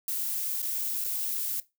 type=noise with dropouts; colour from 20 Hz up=violet; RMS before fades=-31 dBFS; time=0.08-1.6 s; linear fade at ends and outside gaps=1 ms; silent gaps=0.619-0.627 / 1.041-1.045 s; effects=noise-tail reverb RT60 0.2 s tail -17 dB re dry